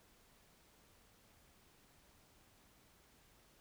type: silence
effects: pink hiss -68 dBFS RMS until 3.6 s